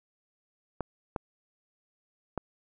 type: clicks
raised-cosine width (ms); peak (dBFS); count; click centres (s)
1; -17; 3; 0.807 / 1.162 / 2.377
effects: none